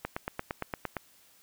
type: click train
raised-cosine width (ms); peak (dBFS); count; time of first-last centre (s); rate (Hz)
0.5; -17; 9; 0.05-0.967; 8.72
effects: white hiss -61 dBFS RMS until 1.42 s